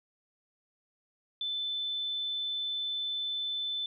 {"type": "tone", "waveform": "sine", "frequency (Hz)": 3520, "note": "A7", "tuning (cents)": 0, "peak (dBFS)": -31, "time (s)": [1.41, 3.86], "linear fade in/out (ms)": 2, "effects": []}